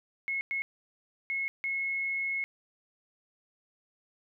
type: tone bursts at uneven times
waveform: sine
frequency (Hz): 2177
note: C#7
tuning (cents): -32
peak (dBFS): -29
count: 4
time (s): 0.28-0.41 / 0.51-0.62 / 1.3-1.48 / 1.64-2.44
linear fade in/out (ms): 0
effects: none